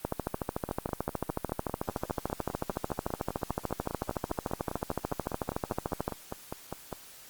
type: two click trains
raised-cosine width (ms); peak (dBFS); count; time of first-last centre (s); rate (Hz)
1; -20 / -15; 32 / 83; 0.69-6.927 / 0.05-6.079; 4.97 / 13.6
effects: white hiss -51 dBFS RMS until 7.29 s + Opus 32 kbps